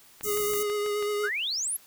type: click train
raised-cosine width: 0.3 ms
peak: -25 dBFS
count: 6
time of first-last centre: 0.21-1.026 s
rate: 6.13 Hz
type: band-stop noise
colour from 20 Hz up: white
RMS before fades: -33 dBFS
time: 0.23-0.63 s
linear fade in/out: 5 ms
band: 380 to 5700 Hz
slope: 96 dB/octave
type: tone with vibrato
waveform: square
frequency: 415.3 Hz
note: G#4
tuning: in tune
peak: -27 dBFS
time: 0.24-1.3 s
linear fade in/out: 50 ms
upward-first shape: sine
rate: 8.4 Hz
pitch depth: 20 cents each way
type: exponential sweep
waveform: sine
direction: up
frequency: 1341 to 11840 Hz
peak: -27 dBFS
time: 1.23-1.77 s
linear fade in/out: 10 ms
effects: white hiss -55 dBFS RMS until 1.86 s